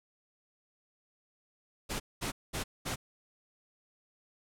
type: noise bursts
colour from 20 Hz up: pink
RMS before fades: -35 dBFS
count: 4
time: 1.89-2.96 s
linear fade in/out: 20 ms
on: 110 ms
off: 210 ms
effects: low-pass 12000 Hz 12 dB/octave